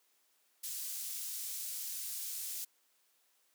pink high-pass noise, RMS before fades -41 dBFS, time 0.63-2.65 s, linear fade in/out 10 ms, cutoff 7000 Hz, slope 12 dB/octave, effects white hiss -73 dBFS RMS until 3.54 s + high-pass 300 Hz 12 dB/octave

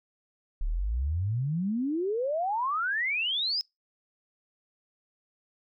sine exponential sweep, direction up, 33.52 to 5200 Hz, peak -26 dBFS, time 0.61-3.61 s, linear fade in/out 0 ms, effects noise-tail reverb RT60 0.2 s tail -26 dB re dry

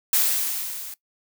blue noise with level ramp, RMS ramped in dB -18 to -37 dBFS, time 0.13-0.94 s, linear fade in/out 2 ms, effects noise-tail reverb RT60 0.1 s tail -19 dB re dry

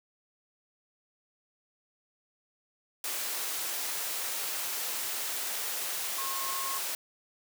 sine tone in noise, 1080 Hz, C#6, 45 cents flat, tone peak -36 dBFS, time 6.18-6.78 s, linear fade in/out 2 ms, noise white, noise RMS -34 dBFS, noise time 3.04-6.95 s, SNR -5 dB, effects high-pass 400 Hz 12 dB/octave

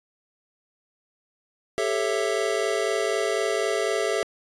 square chord, A dominant seventh, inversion third, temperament just, 396 / 440 / 550 / 660 Hz, G4 / A4 / C#5 / E5, +18 / 0 / -14 / +2 cents, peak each -29 / -28 / -32 / -29 dBFS, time 1.78-4.23 s, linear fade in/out 0 ms, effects resampled to 22050 Hz

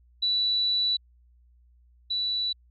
sine tone pair in turn, 3951 / 3951 Hz, B7 / B7, 0 / 0 cents, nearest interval unison, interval 0 cents, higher neither, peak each -22 / -25 dBFS, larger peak first, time 0.22-0.97 / 2.1-2.53 s, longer first, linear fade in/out 10 ms, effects added 60 Hz sine -56 dBFS peak until 2.7 s

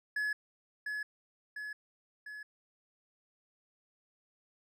triangle tone with echo, 1700 Hz, G#6, 40 cents sharp, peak -29 dBFS, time 0.16-0.33 s, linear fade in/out 5 ms, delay 700 ms, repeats 3, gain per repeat -4 dB, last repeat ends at 2.43 s, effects none

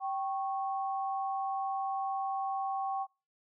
sine tone pair together, 777.8 / 1100 Hz, G5 / C#6, -14 / -14 cents, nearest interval tritone, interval 600 cents, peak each -32 / -38 dBFS, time 0-3.07 s, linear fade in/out 50 ms, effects noise-tail reverb RT60 0.3 s tail -25 dB re dry

